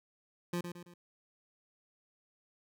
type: tone with echo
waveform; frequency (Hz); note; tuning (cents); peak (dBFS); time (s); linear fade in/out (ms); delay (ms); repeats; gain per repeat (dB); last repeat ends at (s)
25% pulse; 174.61; F3; 0; -29; 0.53-0.61; 5; 110; 3; -7; 0.94
effects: none